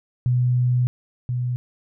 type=tone pair in turn; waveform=sine; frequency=124.2 / 123.73 Hz; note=B2 / B2; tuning=+10 / +4 cents; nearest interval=unison; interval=6 cents; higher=first; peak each=-16 / -21 dBFS; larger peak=first; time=0.26-0.87 / 1.29-1.56 s; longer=first; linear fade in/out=0 ms; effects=none